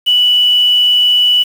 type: tone with quantisation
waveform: sine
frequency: 2958 Hz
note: F#7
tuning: 1 cent flat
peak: -7 dBFS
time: 0.06-1.44 s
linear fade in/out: 20 ms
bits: 5
effects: none